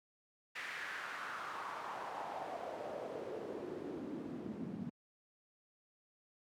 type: noise with band-pass filter sweep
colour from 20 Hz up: pink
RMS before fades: -44 dBFS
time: 0.55-4.9 s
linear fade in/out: 10 ms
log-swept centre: 2000 to 200 Hz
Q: 2.9
effects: high-pass 100 Hz 12 dB/octave